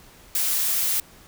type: noise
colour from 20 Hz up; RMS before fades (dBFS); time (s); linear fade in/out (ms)
blue; -23; 0.35-1; 2
effects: pink hiss -50 dBFS RMS until 1.27 s